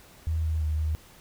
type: tone with pitch steps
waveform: sine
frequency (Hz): 80.2 / 79.2 / 76.8 / 77.7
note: E2 / D#2 / D#2 / D#2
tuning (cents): -47 / +31 / -22 / -2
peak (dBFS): -24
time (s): 0.27-0.95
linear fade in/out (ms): 0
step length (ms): 170
effects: pink hiss -53 dBFS RMS until 1.2 s